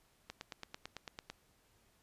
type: click train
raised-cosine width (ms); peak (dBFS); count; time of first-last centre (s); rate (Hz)
0.2; -26; 10; 0.3-1.3; 9
effects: pink hiss -71 dBFS RMS until 2.02 s + resampled to 32000 Hz